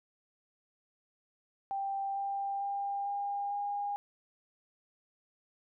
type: tone with pitch steps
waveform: sine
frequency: 787 / 793.4 / 799.8 / 806.3 / 812.9 Hz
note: G5 / G5 / G5 / G5 / G#5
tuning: +7 / +21 / +35 / +49 / -37 cents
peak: -32 dBFS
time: 1.71-3.96 s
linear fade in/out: 0 ms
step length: 450 ms
effects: none